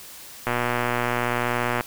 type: click train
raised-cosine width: 0.5 ms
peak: -8 dBFS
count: 163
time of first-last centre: 0.47-1.809 s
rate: 121 Hz
effects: white hiss -42 dBFS RMS until 1.86 s